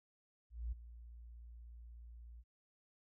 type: tone with ADSR envelope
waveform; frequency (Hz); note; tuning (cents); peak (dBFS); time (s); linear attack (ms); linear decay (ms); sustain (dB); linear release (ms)
sine; 58.27; A#1; 0; -36; 0.5-2.44; 220; 14; -15; 48
effects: none